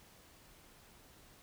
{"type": "silence", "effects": ["pink hiss -61 dBFS RMS until 1.42 s"]}